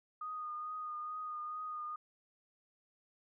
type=tone with vibrato; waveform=sine; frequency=1233 Hz; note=D#6; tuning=16 cents flat; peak=-39 dBFS; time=0.21-1.96 s; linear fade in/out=5 ms; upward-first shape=triangle; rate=2.3 Hz; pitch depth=26 cents each way; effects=none